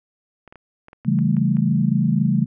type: clicks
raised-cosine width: 0.5 ms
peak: -28 dBFS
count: 9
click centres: 0.477 / 0.525 / 0.557 / 0.884 / 0.931 / 1.048 / 1.189 / 1.368 / 1.569 s
type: chord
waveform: sine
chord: A dominant seventh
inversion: first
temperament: equal with one note detuned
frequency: 138.59 / 166.15 / 196 / 220 Hz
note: C#3 / E3 / G3 / A3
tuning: 0 / +14 / 0 / 0 cents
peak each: -21 dBFS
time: 1.05-2.46 s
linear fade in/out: 20 ms
effects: none